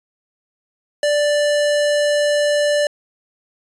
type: tone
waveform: square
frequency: 587.3 Hz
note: D5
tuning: in tune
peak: -15 dBFS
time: 1.03-2.87 s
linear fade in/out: 2 ms
effects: resampled to 22050 Hz